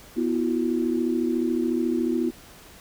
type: chord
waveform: sine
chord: B suspended fourth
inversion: none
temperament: equal with one note detuned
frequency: 246.9 / 329.6 / 363.6 Hz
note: B3 / E4 / F#4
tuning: 0 / 0 / -30 cents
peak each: -25 / -25 / -28 dBFS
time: 0.16-2.31 s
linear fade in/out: 20 ms
effects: pink hiss -48 dBFS RMS until 2.8 s